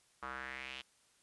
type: tone with band-pass filter sweep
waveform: square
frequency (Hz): 65.41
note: C2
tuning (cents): 0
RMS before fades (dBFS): -45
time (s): 0.22-0.82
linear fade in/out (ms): 10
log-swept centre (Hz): 1200 to 3100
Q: 3.5
effects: white hiss -70 dBFS RMS until 1.22 s + resampled to 24000 Hz